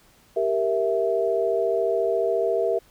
sine chord, E diminished, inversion first, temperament equal, 392 / 466.2 / 659.3 Hz, G4 / Bb4 / E5, 0 / 0 / 0 cents, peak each -25 / -24 / -24 dBFS, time 0.36-2.79 s, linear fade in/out 10 ms, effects pink hiss -57 dBFS RMS until 2.9 s

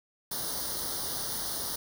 white noise with comb filter, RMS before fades -34 dBFS, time 0.31-1.76 s, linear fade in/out 5 ms, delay 0.2 ms, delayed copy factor +1, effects none

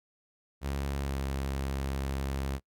sawtooth tone with pitch glide, 69.3 to 67.91 Hz, C#2 to C#2, 0 to -35 cents, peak -27 dBFS, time 0.61-2.6 s, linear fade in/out 50 ms, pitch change -35 cents, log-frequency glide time 1.05-1.14 s, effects noise-tail reverb RT60 0.1 s tail -24 dB re dry

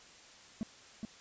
triangle tone with echo, 220 Hz, A3, in tune, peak -30 dBFS, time 0.61-0.63 s, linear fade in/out 0 ms, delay 420 ms, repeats 1, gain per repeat -4 dB, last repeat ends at 1.05 s, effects white hiss -56 dBFS RMS until 1.2 s + resampled to 16000 Hz

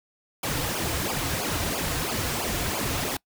pink noise with flanger, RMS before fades -28 dBFS, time 0.43-3.17 s, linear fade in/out 5 ms, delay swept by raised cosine 0.51 to 5.21 ms, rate 3 Hz, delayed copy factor -1, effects noise-tail reverb RT60 0.1 s tail -24 dB re dry

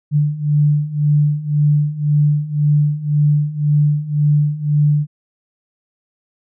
sine beating tone pair, 146.83 / 148.73 Hz, D3 / D3, 0 / +22 cents, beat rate 1.9 Hz, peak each -17 / -14 dBFS, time 0.11-5.07 s, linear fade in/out 50 ms, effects none

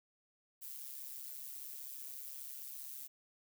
violet noise with amplitude modulation, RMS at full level -44 dBFS, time 0.61-3.08 s, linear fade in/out 20 ms, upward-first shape sine, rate 135 Hz, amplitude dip 75%, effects none

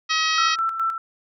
harmonic tone, 637 Hz, D#5, 41 cents sharp, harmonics 2 / 3 / 4 / 5 / 6 / 7 / 8 / 9, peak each -24 / -26 / -27 / -28 / -29 / -29 / -30 / -31 dBFS, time 0.09-0.56 s, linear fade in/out 20 ms
sine tone with tremolo, 1335 Hz, E6, 22 cents sharp, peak -19 dBFS, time 0.38-0.98 s, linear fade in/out 2 ms, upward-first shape square, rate 4.8 Hz, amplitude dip 55%
effects none

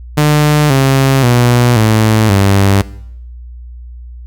sawtooth tone with pitch steps, 149.7 / 134.92 / 121.59 / 109.59 / 98.77 Hz, D3 / C#3 / B2 / A2 / G2, +33 / -46 / -27 / -6 / +14 cents, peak -3 dBFS, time 0.17-2.82 s, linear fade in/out 10 ms, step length 530 ms, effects noise-tail reverb RT60 0.7 s tail -19 dB re dry + added 60 Hz sine -27 dBFS peak until 4.26 s

